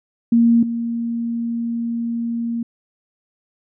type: tone pair in turn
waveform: sine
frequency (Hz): 233.1 / 233.1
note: A#3 / A#3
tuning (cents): 0 / 0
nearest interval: unison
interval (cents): 0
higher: neither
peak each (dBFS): -10 / -20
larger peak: first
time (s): 0.32-0.63 / 0.63-2.63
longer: second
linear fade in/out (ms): 5
effects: none